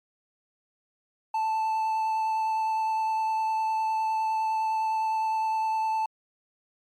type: tone with vibrato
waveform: triangle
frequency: 880 Hz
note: A5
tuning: in tune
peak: -22 dBFS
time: 1.34-6.06 s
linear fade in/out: 5 ms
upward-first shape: triangle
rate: 9.8 Hz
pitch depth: 10 cents each way
effects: MP3 96 kbps